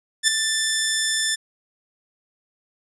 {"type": "tone with ADSR envelope", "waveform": "10% pulse", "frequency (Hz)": 1766, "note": "A6", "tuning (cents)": 6, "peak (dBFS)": -3, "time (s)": [0.23, 1.36], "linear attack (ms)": 49, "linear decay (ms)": 3, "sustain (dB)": -8, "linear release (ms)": 19, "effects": ["resampled to 24000 Hz"]}